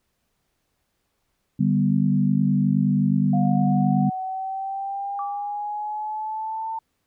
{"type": "chord", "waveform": "sine", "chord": "G major", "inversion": "second", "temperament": "equal with one note detuned", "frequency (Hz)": [147.68, 196, 246.9], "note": ["D3", "G3", "B3"], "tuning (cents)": [10, 0, 0], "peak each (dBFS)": [-22, -20, -23], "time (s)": [1.59, 4.1], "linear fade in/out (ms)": 10}
{"type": "exponential sweep", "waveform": "sine", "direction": "up", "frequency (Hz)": [709, 898], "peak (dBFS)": -26, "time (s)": [3.33, 6.79], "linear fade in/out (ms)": 5}
{"type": "tone with exponential decay", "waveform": "sine", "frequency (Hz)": 1163, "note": "D6", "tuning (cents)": -17, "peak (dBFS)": -28, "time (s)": [5.19, 5.7], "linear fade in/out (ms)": 1, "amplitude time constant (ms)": 110}
{"effects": ["pink hiss -73 dBFS RMS until 7.06 s"]}